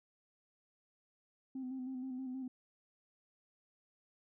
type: tone with vibrato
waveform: sine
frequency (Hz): 258.6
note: C4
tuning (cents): -20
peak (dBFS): -38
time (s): 1.55-2.48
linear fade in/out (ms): 5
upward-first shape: square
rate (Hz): 6.3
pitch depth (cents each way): 34
effects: tanh soft clip ceiling -36 dBFS